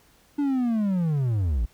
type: linear sweep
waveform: triangle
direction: down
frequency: 293.7 to 48.99 Hz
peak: -19 dBFS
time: 0.38-1.66 s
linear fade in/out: 10 ms
effects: pink hiss -59 dBFS RMS until 1.73 s